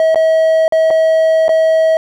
triangle tone with dropouts, 642 Hz, E5, 46 cents flat, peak -6 dBFS, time 0-1.97 s, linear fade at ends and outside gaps 1 ms, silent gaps 0.146-0.157 / 0.68-0.723 / 0.904-0.908 / 1.482-1.492 s, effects none

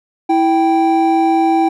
triangle tone pair together, 328.4 / 781.1 Hz, E4 / G5, -6 / -6 cents, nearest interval octave + minor third, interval 1500 cents, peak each -11 dBFS, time 0.29-1.69 s, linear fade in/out 10 ms, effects none

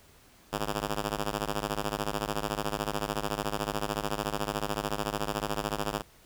5% pulse ring-modulated tone, 103.5 Hz, G#2, 5 cents flat, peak -16 dBFS, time 0.52-6.02 s, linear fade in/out 10 ms, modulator 58.6 Hz, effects pink hiss -58 dBFS RMS until 6.25 s

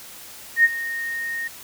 sine tone with ADSR envelope, 1852 Hz, A#6, 12 cents flat, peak -9 dBFS, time 0.56-1.48 s, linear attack 82 ms, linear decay 33 ms, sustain -16 dB, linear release 8 ms, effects white hiss -41 dBFS RMS until 1.63 s

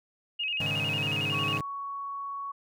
sine tone with vibrato, 2694 Hz, E7, 37 cents sharp, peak -28 dBFS, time 0.39-1.58 s, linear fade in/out 10 ms, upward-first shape square, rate 11 Hz, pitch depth 95 cents each way
sawtooth chord, Ab suspended fourth, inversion none, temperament equal, 103.83 / 138.59 / 155.56 Hz, Ab2 / Db3 / Eb3, 0 / 0 / 0 cents, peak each -32 dBFS, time 0.6-1.61 s, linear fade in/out 5 ms
sine tone, 1116 Hz, C#6, 11 cents sharp, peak -33 dBFS, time 1.32-2.52 s, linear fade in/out 10 ms
effects none

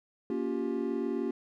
triangle chord, G half-diminished seventh, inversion first, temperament just, 235.2 / 282.2 / 352.8 / 392 Hz, Bb3 / Db4 / F4 / G4, +16 / +31 / +18 / 0 cents, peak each -33 dBFS, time 0.3-1.31 s, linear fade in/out 2 ms, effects none

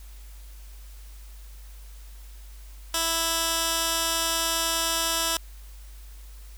15% pulse tone with band-pass filter, 329.6 Hz, E4, in tune, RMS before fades -26 dBFS, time 2.94-5.37 s, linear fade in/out 2 ms, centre 7900 Hz, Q 0.54, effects added 50 Hz sine -41 dBFS peak until 6.57 s + white hiss -54 dBFS RMS until 6.57 s

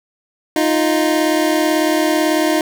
25% pulse tone pair together, 311.1 / 349.2 Hz, D#4 / F4, 0 / 0 cents, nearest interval major second, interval 200 cents, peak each -11 / -15 dBFS, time 0.56-2.61 s, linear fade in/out 2 ms, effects none

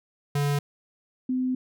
square / sine tone pair in turn, 143.7 / 255.5 Hz, D3 / C4, -37 / -41 cents, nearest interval minor seventh, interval 996 cents, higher second, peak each -23 dBFS, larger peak neither, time 0.35-0.59 / 1.29-1.55 s, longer second, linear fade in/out 5 ms, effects none

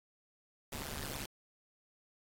pink noise with amplitude modulation, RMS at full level -38 dBFS, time 0.72-1.26 s, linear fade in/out 5 ms, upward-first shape sine, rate 143 Hz, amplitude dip 95%, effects AAC 48 kbps

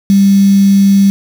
sine tone with quantisation, 197.4 Hz, G3, 12 cents sharp, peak -4 dBFS, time 0.1-1.1 s, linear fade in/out 0 ms, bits 4, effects none

